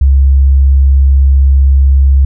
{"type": "tone", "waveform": "sine", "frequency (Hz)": 67.9, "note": "C#2", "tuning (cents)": -35, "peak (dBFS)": -3, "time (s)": [0.01, 2.25], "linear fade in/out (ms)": 5, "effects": []}